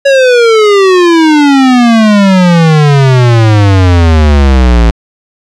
square exponential sweep, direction down, 561 to 55.2 Hz, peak -3 dBFS, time 0.05-4.91 s, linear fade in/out 10 ms, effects low-pass 5000 Hz 12 dB/octave

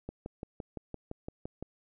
click train, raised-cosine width 2 ms, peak -25 dBFS, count 10, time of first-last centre 0.09-1.626 s, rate 5.86 Hz, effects none

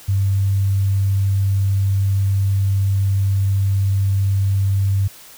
sine tone, 98 Hz, G2, in tune, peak -14 dBFS, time 0.08-5.08 s, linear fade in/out 10 ms, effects white hiss -42 dBFS RMS until 5.37 s

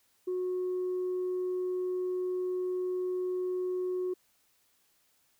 sine tone, 365.5 Hz, F#4, 21 cents flat, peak -28 dBFS, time 0.27-4.14 s, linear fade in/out 10 ms, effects tanh soft clip ceiling -27 dBFS + white hiss -70 dBFS RMS until 5.39 s

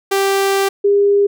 sawtooth / sine tone pair in turn, 392 / 403.7 Hz, G4 / G#4, 0 / -49 cents, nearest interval minor second, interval 51 cents, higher second, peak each -9 dBFS, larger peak neither, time 0.11-0.69 / 0.84-1.27 s, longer first, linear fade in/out 10 ms, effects none

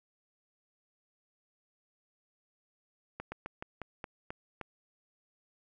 slowing click train, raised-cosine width 0.5 ms, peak -24 dBFS, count 8, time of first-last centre 3.2-4.613 s, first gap 120 ms, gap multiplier 1.17, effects none

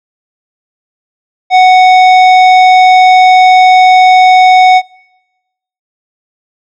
triangle tone with hard clipping, 741 Hz, F#5, 2 cents sharp, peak -3 dBFS, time 1.5-4.82 s, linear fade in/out 50 ms, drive 17 dB, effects noise-tail reverb RT60 1.0 s tail -24 dB re dry + low-pass 5000 Hz 12 dB/octave

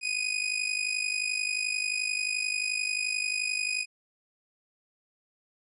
sawtooth tone with amplitude modulation, 2489 Hz, D#7, in tune, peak -21 dBFS, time 0.01-3.86 s, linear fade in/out 50 ms, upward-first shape sine, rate 51.4 Hz, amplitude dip 75%, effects resampled to 24000 Hz

